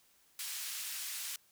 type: band-pass noise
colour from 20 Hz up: white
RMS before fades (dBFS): -41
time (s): 0.39-1.36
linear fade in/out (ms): 2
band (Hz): 1800 to 14000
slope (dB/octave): 12
effects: white hiss -68 dBFS RMS until 1.51 s